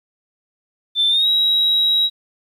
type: tone with pitch glide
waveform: sine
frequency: 3547 to 3846 Hz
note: A7 to B7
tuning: +13 to -47 cents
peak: -12 dBFS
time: 0.95-2.1 s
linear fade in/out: 50 ms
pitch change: +140 cents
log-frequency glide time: 1.09-1.28 s
effects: tanh soft clip ceiling -9 dBFS + 9-bit